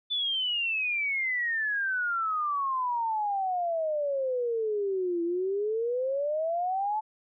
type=exponential two-way sweep; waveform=sine; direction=down then up; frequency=3520 to 335.4 to 876 Hz; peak=-26 dBFS; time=0.1-7.01 s; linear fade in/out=20 ms; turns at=5.23 s; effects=none